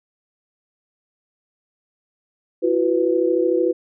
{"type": "chord", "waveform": "sine", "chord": "E suspended second", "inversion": "none", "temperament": "equal with one note detuned", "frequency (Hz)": [336.7, 370, 493.9], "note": ["E4", "F#4", "B4"], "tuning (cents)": [37, 0, 0], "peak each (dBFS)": -20, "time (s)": [2.62, 3.73], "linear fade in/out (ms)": 20, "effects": []}